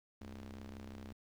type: ring-modulated tone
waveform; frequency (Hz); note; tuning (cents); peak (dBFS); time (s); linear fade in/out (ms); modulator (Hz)
sawtooth; 65.41; C2; 0; -40; 0.21-1.13; 5; 150
effects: low-pass 6000 Hz 12 dB/octave + 11-bit